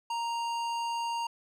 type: tone with hard clipping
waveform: sine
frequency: 932.3 Hz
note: A#5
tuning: in tune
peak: -32 dBFS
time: 0.1-1.27 s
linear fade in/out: 5 ms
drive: 14 dB
effects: none